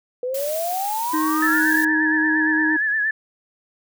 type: exponential sweep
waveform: sine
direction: up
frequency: 488.5 to 1777 Hz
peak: -22 dBFS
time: 0.23-1.85 s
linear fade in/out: 2 ms
type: noise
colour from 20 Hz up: blue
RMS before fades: -31 dBFS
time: 0.34-1.85 s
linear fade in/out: 5 ms
type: harmonic tone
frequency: 312.3 Hz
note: D#4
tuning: 7 cents sharp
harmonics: 1 / 3 / 5 / 6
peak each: -20 / -30 / -34 / -36 dBFS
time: 1.13-2.77 s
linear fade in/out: 10 ms
type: tone with vibrato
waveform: sine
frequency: 1718 Hz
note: A6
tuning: 42 cents flat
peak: -18 dBFS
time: 1.42-3.11 s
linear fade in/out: 5 ms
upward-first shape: sine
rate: 8.6 Hz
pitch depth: 59 cents each way
effects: none